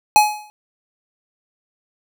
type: tone with exponential decay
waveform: square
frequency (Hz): 843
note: G#5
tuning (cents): +26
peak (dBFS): -6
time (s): 0.16-0.5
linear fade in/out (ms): 0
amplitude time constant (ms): 73
effects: none